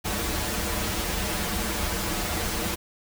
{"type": "noise with comb filter", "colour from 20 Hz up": "pink", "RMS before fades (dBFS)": -28, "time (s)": [0.04, 2.76], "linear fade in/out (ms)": 20, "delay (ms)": 7.5, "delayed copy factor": -0.85, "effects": []}